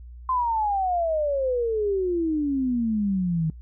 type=exponential sweep; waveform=sine; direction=down; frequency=1043 to 155.5 Hz; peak=-21 dBFS; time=0.29-3.5 s; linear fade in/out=2 ms; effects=noise-tail reverb RT60 0.1 s tail -22 dB re dry + added 60 Hz sine -39 dBFS peak until 3.61 s